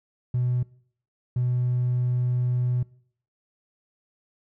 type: tone bursts at uneven times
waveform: triangle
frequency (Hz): 123.9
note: B2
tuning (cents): +6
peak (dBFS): -18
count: 2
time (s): 0.34-0.63 / 1.36-2.83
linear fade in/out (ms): 5
effects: noise-tail reverb RT60 0.6 s tail -25 dB re dry + tanh soft clip ceiling -17 dBFS